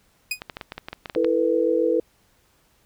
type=tone with exponential decay; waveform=sawtooth; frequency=2489 Hz; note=D#7; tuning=in tune; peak=-17 dBFS; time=0.31-0.4 s; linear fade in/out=5 ms; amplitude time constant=19 ms
type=clicks; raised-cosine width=0.3 ms; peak=-16 dBFS; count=12; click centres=0.419 / 0.498 / 0.569 / 0.612 / 0.721 / 0.78 / 0.885 / 0.93 / 1.058 / 1.098 / 1.15 / 1.246 s
type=chord; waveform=sine; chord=E suspended fourth; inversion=none; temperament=equal with one note detuned; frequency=329.6 / 446.9 / 493.9 Hz; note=E4 / A4 / B4; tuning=0 / +27 / 0 cents; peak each=-23 / -23 / -21 dBFS; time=1.16-2 s; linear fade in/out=2 ms
effects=pink hiss -62 dBFS RMS until 2.85 s